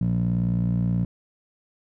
15% pulse tone with band-pass filter, 58.9 Hz, A#1, 19 cents sharp, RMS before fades -23 dBFS, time 0.01-1.05 s, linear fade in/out 5 ms, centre 150 Hz, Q 4, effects none

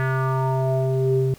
square tone with low-pass filter sweep, 131.7 Hz, C3, 12 cents sharp, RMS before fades -21 dBFS, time 0-1.34 s, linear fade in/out 0 ms, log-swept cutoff 1700 to 310 Hz, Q 4.1, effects pink hiss -49 dBFS RMS until 1.38 s

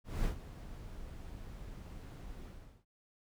brown noise with ADSR envelope, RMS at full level -32 dBFS, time 0.04-2.85 s, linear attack 210 ms, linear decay 98 ms, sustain -15 dB, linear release 410 ms, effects none

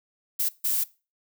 violet noise bursts at uneven times, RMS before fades -25 dBFS, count 2, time 0.39-0.49 / 0.64-0.84 s, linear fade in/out 10 ms, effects noise-tail reverb RT60 0.3 s tail -20 dB re dry

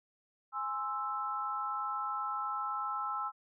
sine chord, Ab augmented, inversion none, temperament equal, 830.6 / 1046.5 / 1318.5 Hz, Ab5 / C6 / E6, 0 / 0 / 0 cents, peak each -40 / -40 / -35 dBFS, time 0.52-3.32 s, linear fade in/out 50 ms, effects none

